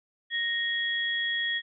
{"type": "tone pair together", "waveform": "sine", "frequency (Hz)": [1864.7, 3323], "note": ["A#6", "G#7"], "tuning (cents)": [0, 0], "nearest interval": "minor seventh", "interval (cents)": 1000, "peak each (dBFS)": [-28, -30], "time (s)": [0.3, 1.62], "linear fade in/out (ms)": 50, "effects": []}